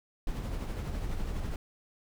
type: noise with tremolo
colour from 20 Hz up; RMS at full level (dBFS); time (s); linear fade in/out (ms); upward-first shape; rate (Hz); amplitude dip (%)
brown; -32; 0.27-1.56; 2; triangle; 12; 45
effects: none